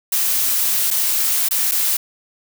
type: noise with dropouts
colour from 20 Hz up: blue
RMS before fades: -18 dBFS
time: 0.12-1.97 s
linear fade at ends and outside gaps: 5 ms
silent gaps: 0.905-0.91 / 1.487-1.509 / 1.713-1.718 s
effects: none